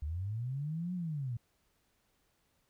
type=linear two-way sweep; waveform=sine; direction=up then down; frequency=69.3 to 184.1 to 113.2 Hz; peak=-34 dBFS; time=0.02-1.37 s; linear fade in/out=5 ms; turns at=0.94 s; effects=pink hiss -75 dBFS RMS until 2.69 s